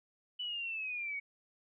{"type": "linear sweep", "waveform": "sine", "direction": "down", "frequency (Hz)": [2986, 2217], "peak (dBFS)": -36, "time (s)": [0.39, 1.2], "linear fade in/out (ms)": 10, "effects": []}